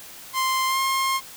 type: tone with pitch glide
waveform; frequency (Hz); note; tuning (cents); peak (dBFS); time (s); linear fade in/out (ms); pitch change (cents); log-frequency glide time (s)
sawtooth; 1046.5 to 1066.6; C6 to C6; 0 to +33; -17; 0.33-1.21; 50; +33; 0.67-0.79
effects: white hiss -42 dBFS RMS until 1.36 s